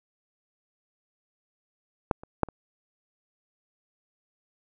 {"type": "clicks", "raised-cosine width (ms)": 1, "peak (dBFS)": [-8, -28, -6, -27], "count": 4, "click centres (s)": [2.112, 2.235, 2.433, 2.487], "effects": []}